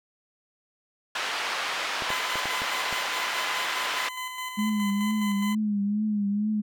pink band-pass noise, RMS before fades -30 dBFS, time 1.15-4.09 s, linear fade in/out 5 ms, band 960 to 3800 Hz, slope 12 dB/octave
clicks, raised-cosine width 1 ms, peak -19 dBFS, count 6, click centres 2.022 / 2.104 / 2.356 / 2.456 / 2.619 / 2.927 s
20% pulse tone with tremolo, 1016 Hz, B5, 49 cents sharp, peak -26 dBFS, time 2.09-5.55 s, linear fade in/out 5 ms, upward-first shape square, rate 4.8 Hz, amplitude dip 40%
sine tone with vibrato, 207.7 Hz, G#3, in tune, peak -23 dBFS, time 4.57-6.62 s, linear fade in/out 20 ms, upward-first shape triangle, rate 2.2 Hz, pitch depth 73 cents each way
effects none

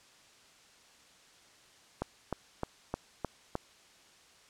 click train, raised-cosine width 1 ms, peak -18 dBFS, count 6, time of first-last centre 2.02-3.554 s, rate 3.26 Hz, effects white hiss -60 dBFS RMS until 4.49 s + low-pass 7000 Hz 12 dB/octave

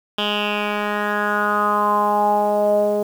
10% pulse tone with low-pass filter sweep, 207.7 Hz, G#3, in tune, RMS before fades -19 dBFS, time 0.18-3.03 s, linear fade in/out 5 ms, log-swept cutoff 3200 to 520 Hz, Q 5.4, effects 7-bit

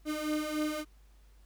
35% pulse beating tone pair, 302.3 / 305.8 Hz, D#4 / D#4, -50 / -30 cents, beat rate 3.5 Hz, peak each -34 / -31 dBFS, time 0.05-0.85 s, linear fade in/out 50 ms, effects added 50 Hz sine -56 dBFS peak until 1.45 s + pink hiss -69 dBFS RMS until 1.45 s

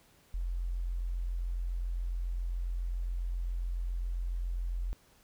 sine tone, 43.65 Hz, F1, in tune, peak -31 dBFS, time 0.34-4.93 s, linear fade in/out 0 ms, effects pink hiss -64 dBFS RMS until 5.23 s

